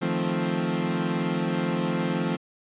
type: chord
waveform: 30% pulse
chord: F dominant seventh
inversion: third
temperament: equal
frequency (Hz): 155.56 / 174.61 / 220 / 261.6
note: Eb3 / F3 / A3 / C4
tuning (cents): 0 / 0 / 0 / 0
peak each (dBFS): -29 / -25 / -28 / -28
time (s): 0.01-2.37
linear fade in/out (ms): 20
effects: resampled to 8000 Hz